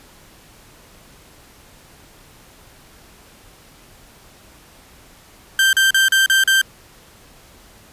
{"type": "tone bursts", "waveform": "30% pulse", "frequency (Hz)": 1568, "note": "G6", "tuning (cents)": 0, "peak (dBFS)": -9, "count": 6, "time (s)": [5.59, 6.615], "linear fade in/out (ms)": 2, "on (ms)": 140, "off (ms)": 37, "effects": ["pink hiss -47 dBFS RMS until 7.92 s", "resampled to 32000 Hz"]}